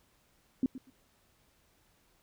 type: tone with echo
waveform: sine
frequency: 260 Hz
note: C4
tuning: 11 cents flat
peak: -24 dBFS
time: 0.63-0.66 s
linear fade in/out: 2 ms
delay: 120 ms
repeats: 2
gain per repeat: -15 dB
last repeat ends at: 0.9 s
effects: pink hiss -69 dBFS RMS until 2.22 s